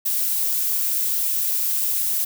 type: noise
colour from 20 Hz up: violet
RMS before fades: -22 dBFS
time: 0.05-2.25 s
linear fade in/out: 10 ms
effects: none